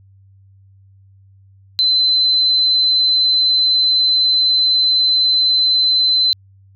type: tone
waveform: sine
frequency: 4056 Hz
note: B7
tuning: 45 cents sharp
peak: -11 dBFS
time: 1.79-6.33 s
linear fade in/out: 0 ms
effects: added 97 Hz sine -45 dBFS peak until 6.75 s